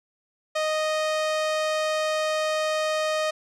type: tone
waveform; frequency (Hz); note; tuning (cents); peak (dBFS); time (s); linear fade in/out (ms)
sawtooth; 621; D#5; -3; -19; 0.55-3.31; 10
effects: low-pass 7000 Hz 12 dB/octave